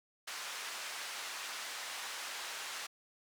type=band-pass noise; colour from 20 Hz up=pink; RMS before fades=-43 dBFS; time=0.27-2.87 s; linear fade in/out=10 ms; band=1100 to 8200 Hz; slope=12 dB/octave; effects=none